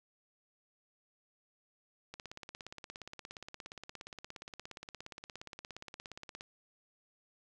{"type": "click train", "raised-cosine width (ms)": 0.2, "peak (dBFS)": -28, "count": 74, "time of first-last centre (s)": [2.14, 6.409], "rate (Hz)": 17.1, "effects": []}